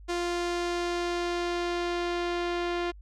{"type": "tone with low-pass filter sweep", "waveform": "sawtooth", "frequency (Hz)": 348.7, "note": "F4", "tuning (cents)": -3, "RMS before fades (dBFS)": -30, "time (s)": [0.08, 2.92], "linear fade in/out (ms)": 20, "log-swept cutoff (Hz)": [6900, 3500], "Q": 1, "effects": ["added 50 Hz sine -45 dBFS peak until 3.01 s"]}